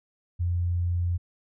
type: tone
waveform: sine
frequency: 87.5 Hz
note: F2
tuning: 4 cents sharp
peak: -23 dBFS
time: 0.39-1.18 s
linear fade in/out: 20 ms
effects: none